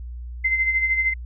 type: tone with tremolo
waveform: sine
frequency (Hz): 2072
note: C7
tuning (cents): -17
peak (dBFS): -16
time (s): 0.44-1.14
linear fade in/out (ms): 10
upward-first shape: sine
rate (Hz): 13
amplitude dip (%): 55
effects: added 60 Hz sine -31 dBFS peak until 1.25 s